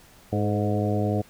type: harmonic tone with a mistuned harmonic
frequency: 103.83 Hz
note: G#2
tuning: in tune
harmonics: 1 / 2 / 3 / 4 / 5 / 6 / 7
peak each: -25 / -28 / -30 / -31 / -32 / -33 / -33 dBFS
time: 0.32-1.22 s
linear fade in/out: 10 ms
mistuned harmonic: 4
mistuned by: +41 cents
effects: pink hiss -53 dBFS RMS until 1.29 s